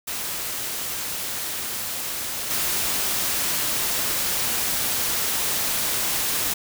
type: noise with level steps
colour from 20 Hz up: white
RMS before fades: -29 / -24 dBFS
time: 0.07-6.54 s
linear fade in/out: 10 ms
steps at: 2.5 s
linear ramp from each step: 10 ms
effects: none